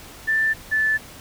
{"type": "tone pair in turn", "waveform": "sine", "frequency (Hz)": [1771, 1748.6], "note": ["A6", "A6"], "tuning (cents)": [11, -11], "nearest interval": "unison", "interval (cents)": 22, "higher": "first", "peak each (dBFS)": -17, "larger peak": "neither", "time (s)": [[0.27, 0.54], [0.71, 0.98]], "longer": "neither", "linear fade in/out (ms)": 20, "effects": ["pink hiss -42 dBFS RMS until 1.2 s"]}